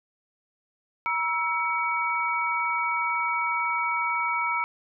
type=tone cluster; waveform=sine; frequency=954 / 1320 / 2258 Hz; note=A#5 / E6 / C#7; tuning=+40 / +2 / +31 cents; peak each=-28 dBFS; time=1.06-4.64 s; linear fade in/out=0 ms; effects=none